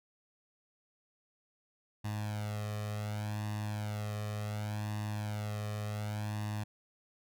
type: tone with flanger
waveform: sawtooth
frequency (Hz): 105.5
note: G#2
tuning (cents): +28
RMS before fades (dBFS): -37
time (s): 2.04-6.64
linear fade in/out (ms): 10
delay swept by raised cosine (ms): 1.1 to 1.64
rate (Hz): 0.68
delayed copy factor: +0.8
effects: none